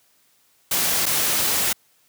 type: noise with dropouts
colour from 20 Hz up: white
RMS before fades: -21 dBFS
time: 0.71-1.73 s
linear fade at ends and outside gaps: 5 ms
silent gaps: 1.057-1.063 s
effects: white hiss -61 dBFS RMS until 2.08 s + high-pass 80 Hz 12 dB/octave